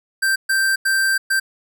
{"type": "tone bursts at uneven times", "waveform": "square", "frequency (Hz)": 1568, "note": "G6", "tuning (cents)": 0, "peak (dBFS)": -16, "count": 4, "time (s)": [[0.22, 0.36], [0.49, 0.76], [0.85, 1.18], [1.3, 1.4]], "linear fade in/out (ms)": 10, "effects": []}